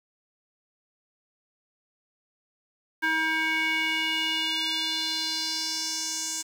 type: tone with band-pass filter sweep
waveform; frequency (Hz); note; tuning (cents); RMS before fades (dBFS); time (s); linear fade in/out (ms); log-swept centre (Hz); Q
square; 318.9; D#4; +43; -28; 3.02-6.43; 20; 1700 to 7100; 3.4
effects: 8-bit